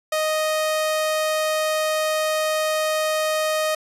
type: tone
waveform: sawtooth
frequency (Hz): 622.3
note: D#5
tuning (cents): 0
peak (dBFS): -16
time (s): 0.12-3.75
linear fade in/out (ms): 5
effects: resampled to 32000 Hz